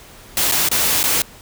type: noise with dropouts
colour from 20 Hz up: white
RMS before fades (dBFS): -17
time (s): 0.37-1.22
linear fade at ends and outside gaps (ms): 2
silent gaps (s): 0.515-0.52 / 0.688-0.714 / 1.031-1.038
effects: pink hiss -42 dBFS RMS until 1.41 s